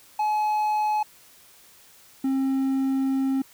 triangle tone pair in turn, 850 / 267.7 Hz, G#5 / C4, +40 / +40 cents, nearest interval octave + minor sixth, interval 2000 cents, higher first, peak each -19 dBFS, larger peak neither, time 0.19-1.03 / 2.24-3.42 s, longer second, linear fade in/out 5 ms, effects white hiss -53 dBFS RMS until 3.53 s

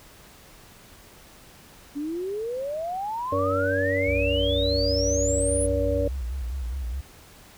sine exponential sweep, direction up, 280 to 10460 Hz, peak -27 dBFS, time 1.95-5.67 s, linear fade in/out 20 ms
harmonic tone, 95.1 Hz, F#2, 48 cents sharp, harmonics 1 / 3 / 5 / 6, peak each -29 / -30 / -28 / -25 dBFS, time 3.32-6.08 s, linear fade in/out 5 ms
sine tone with vibrato, 62.8 Hz, B1, 30 cents sharp, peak -27 dBFS, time 4.07-7.01 s, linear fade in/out 5 ms, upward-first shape square, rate 4.9 Hz, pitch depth 120 cents each way
effects pink hiss -50 dBFS RMS until 7.57 s

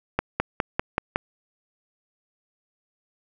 accelerating click train, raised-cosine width 0.5 ms, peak -6 dBFS, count 6, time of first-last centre 0.19-1.159 s, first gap 210 ms, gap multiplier 0.96, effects none

